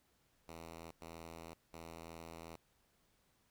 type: tone bursts at uneven times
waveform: 5% pulse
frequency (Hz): 82.6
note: E2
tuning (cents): +4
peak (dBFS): -38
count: 3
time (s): 0.48-0.91 / 1.01-1.54 / 1.73-2.56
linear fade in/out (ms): 5
effects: pink hiss -75 dBFS RMS until 3.5 s